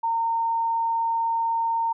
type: tone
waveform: sine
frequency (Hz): 916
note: A#5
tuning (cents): -31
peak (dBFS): -21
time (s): 0.03-1.93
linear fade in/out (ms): 10
effects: none